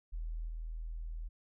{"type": "tone with level steps", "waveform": "sine", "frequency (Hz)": 40.5, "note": "E1", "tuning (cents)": -30, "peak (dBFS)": [-36, -38], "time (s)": [0.12, 1.29], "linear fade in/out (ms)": 20, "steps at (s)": 0.48, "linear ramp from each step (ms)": 5, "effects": []}